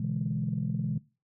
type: chord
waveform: sine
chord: E dominant seventh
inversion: second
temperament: equal with one note detuned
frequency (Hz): 123.47 / 146.07 / 164.81 / 207.7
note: B2 / D3 / E3 / G#3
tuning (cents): 0 / -9 / 0 / 0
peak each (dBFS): -33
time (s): 0-0.98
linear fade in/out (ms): 5
effects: noise-tail reverb RT60 0.3 s tail -19 dB re dry + tanh soft clip ceiling -19 dBFS

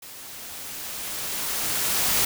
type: noise with level ramp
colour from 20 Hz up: white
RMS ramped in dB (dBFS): -42 to -21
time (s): 0.02-2.25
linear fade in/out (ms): 5
effects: none

